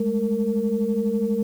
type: tone cluster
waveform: sine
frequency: 204.6 / 216.7 / 461.4 Hz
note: G#3 / A3 / A#4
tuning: -26 / -26 / -18 cents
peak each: -24 dBFS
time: 0-1.43 s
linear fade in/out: 5 ms
effects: tanh soft clip ceiling -11 dBFS + 8-bit